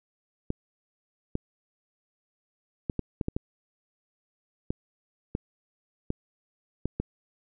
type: clicks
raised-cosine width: 3 ms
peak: -15 dBFS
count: 12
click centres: 0.504 / 1.354 / 2.898 / 2.993 / 3.212 / 3.284 / 3.365 / 4.705 / 5.351 / 6.104 / 6.856 / 7 s
effects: none